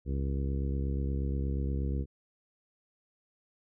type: harmonic tone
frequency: 68.4 Hz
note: C#2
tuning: 23 cents flat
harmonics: 1 / 2 / 3 / 4 / 5 / 6 / 7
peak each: -30 / -36 / -40 / -42 / -44 / -46 / -47 dBFS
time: 0.05-2.06 s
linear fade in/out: 50 ms
effects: none